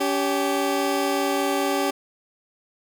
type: tone pair together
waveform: 20% pulse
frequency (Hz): 281.9 / 390.4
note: C#4 / G4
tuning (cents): +29 / -7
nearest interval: tritone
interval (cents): 564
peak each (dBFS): -19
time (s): 0-1.91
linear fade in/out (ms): 10
effects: none